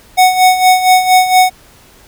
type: tone with tremolo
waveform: square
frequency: 740 Hz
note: F#5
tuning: in tune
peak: -4 dBFS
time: 0.17-1.5 s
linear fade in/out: 20 ms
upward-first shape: sine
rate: 4.3 Hz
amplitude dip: 70%
effects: pink hiss -43 dBFS RMS until 2.07 s